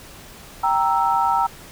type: chord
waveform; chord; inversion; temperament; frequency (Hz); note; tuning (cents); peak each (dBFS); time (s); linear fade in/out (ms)
sine; E diminished; first; equal; 784 / 932.3 / 1318.5; G5 / Bb5 / E6; 0 / 0 / 0; -21 / -19 / -22; 0.63-1.47; 10
effects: pink hiss -42 dBFS RMS until 1.71 s